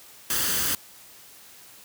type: noise with comb filter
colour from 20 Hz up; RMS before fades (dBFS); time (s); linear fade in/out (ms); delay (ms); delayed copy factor
white; -25; 0.3-0.75; 2; 0.64; +0.5
effects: white hiss -49 dBFS RMS until 1.84 s + high-pass 60 Hz 12 dB/octave